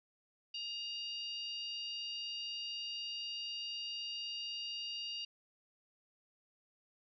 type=harmonic tone with a mistuned harmonic; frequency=944 Hz; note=A#5; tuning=22 cents sharp; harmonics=3 / 4 / 5 / 6; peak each=-41 / -54 / -45 / -58 dBFS; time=0.54-5.25 s; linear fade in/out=5 ms; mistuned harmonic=5; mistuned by=-19 cents; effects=none